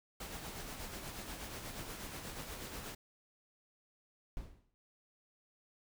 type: noise with tremolo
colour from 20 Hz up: pink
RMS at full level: -44 dBFS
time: 0.2-2.95 s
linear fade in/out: 5 ms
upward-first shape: sine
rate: 8.3 Hz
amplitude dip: 40%
type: noise with exponential decay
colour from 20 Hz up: brown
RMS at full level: -41 dBFS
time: 4.37-4.74 s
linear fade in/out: 0 ms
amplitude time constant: 79 ms
effects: none